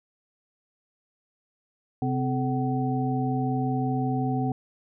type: tone cluster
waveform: sine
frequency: 131.8 / 257.2 / 432.8 / 755 Hz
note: C3 / C4 / A4 / F#5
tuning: +13 / -30 / -29 / +35 cents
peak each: -27 / -27 / -35 / -31 dBFS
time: 2.02-4.52 s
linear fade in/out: 2 ms
effects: none